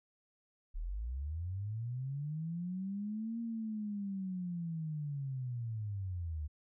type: linear two-way sweep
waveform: sine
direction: up then down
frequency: 34.65 to 233.1 to 72.7 Hz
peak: -36 dBFS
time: 0.74-6.48 s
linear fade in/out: 20 ms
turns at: 3.4 s
effects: none